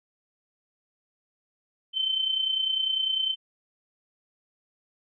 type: tone with amplitude modulation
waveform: sine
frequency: 3084 Hz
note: G7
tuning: 29 cents flat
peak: -21 dBFS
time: 1.93-3.36 s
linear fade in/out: 50 ms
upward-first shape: sine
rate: 30 Hz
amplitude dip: 60%
effects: none